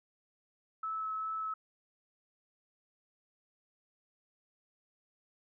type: tone with vibrato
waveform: sine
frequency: 1300 Hz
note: E6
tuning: 24 cents flat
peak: -34 dBFS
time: 0.83-1.54 s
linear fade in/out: 5 ms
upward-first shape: sine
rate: 2.5 Hz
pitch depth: 9 cents each way
effects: none